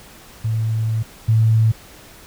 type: tone pair in turn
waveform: sine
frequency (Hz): 111.3 / 111.3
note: A2 / A2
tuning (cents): +20 / +20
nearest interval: unison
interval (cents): 0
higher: neither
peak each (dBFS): -17 / -11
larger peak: second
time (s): 0.44-1.03 / 1.28-1.72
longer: first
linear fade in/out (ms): 10
effects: pink hiss -43 dBFS RMS until 2.26 s